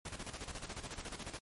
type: noise with tremolo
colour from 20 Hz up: pink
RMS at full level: -43 dBFS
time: 0.05-1.39 s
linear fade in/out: 5 ms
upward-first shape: square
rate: 14 Hz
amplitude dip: 65%
effects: MP3 48 kbps